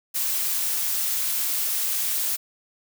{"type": "noise", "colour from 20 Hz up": "blue", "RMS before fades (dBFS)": -25, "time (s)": [0.14, 2.37], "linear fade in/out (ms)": 20, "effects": []}